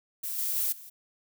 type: noise with level steps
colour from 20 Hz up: violet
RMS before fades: -34 / -30 / -28 / -47 dBFS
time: 0.23-0.9 s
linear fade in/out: 10 ms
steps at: 0.38 / 0.56 / 0.72 s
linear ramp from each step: 5 ms
effects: none